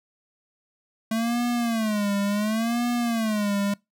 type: tone with vibrato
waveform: square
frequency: 220 Hz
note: A3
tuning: in tune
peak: -23 dBFS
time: 1.11-3.74 s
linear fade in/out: 5 ms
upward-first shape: sine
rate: 0.7 Hz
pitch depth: 160 cents each way
effects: noise-tail reverb RT60 0.2 s tail -24 dB re dry